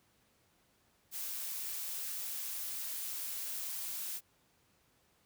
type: noise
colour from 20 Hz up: blue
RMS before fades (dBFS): -40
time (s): 1.11-4.21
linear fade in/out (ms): 50
effects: pink hiss -71 dBFS RMS until 5.25 s + high-pass 60 Hz 12 dB/octave